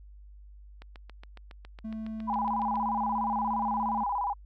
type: click train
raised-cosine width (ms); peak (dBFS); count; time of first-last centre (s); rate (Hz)
0.3; -31; 15; 0.82-2.756; 7.23
type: tone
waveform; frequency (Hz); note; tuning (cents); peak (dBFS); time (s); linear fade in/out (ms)
triangle; 220; A3; 0; -32; 1.84-4.04; 10
type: tone with vibrato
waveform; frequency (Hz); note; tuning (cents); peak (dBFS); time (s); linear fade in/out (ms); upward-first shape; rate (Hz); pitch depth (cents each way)
sine; 897; A5; +33; -27; 2.27-4.34; 20; square; 17; 170
effects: added 50 Hz sine -47 dBFS peak until 4.45 s